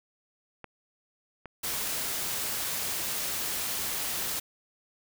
clicks, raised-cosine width 0.5 ms, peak -26 dBFS, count 4, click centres 0.643 / 1.457 / 1.737 / 1.981 s
white noise, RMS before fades -32 dBFS, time 1.63-4.4 s, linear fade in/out 10 ms
effects none

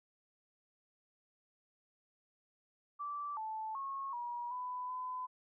sine tone with pitch steps, 1164 / 875 / 1092 / 959 / 998 / 1010 Hz, D6 / A5 / C#6 / A#5 / B5 / B5, -16 / -10 / -26 / +49 / +18 / +39 cents, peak -38 dBFS, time 2.99-5.27 s, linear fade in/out 20 ms, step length 380 ms, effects none

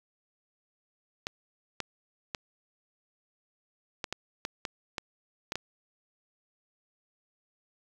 clicks, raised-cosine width 0.2 ms, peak -15 dBFS, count 10, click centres 1.269 / 1.803 / 2.348 / 4.042 / 4.126 / 4.451 / 4.652 / 4.982 / 5.521 / 5.556 s, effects 7-bit

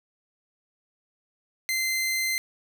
sawtooth tone, 2074 Hz, C7, 16 cents flat, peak -21 dBFS, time 1.69-2.38 s, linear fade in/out 0 ms, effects none

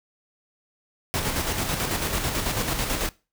pink noise with tremolo, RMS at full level -25 dBFS, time 1.14-3.09 s, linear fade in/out 0 ms, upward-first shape square, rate 9.1 Hz, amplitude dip 40%, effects noise-tail reverb RT60 0.3 s tail -21 dB re dry

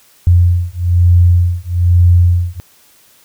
sine beating tone pair, 87.31 / 88.41 Hz, F2 / F2, 0 / +22 cents, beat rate 1.1 Hz, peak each -10 dBFS, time 0.27-2.6 s, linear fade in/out 0 ms, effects white hiss -48 dBFS RMS until 3.24 s

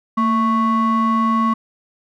triangle ring-modulated tone, 440 Hz, A4, in tune, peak -9 dBFS, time 0.17-1.54 s, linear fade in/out 10 ms, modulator 667 Hz, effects none

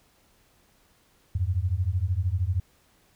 sine beating tone pair, 84.9 / 97.9 Hz, F2 / G2, -48 / -2 cents, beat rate 13 Hz, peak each -26 dBFS, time 1.35-2.6 s, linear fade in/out 5 ms, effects pink hiss -63 dBFS RMS until 3.15 s

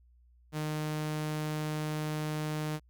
sawtooth tone, 153.2 Hz, D#3, 27 cents flat, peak -28 dBFS, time 0.52-2.8 s, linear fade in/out 50 ms, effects added 60 Hz sine -59 dBFS peak until 2.89 s

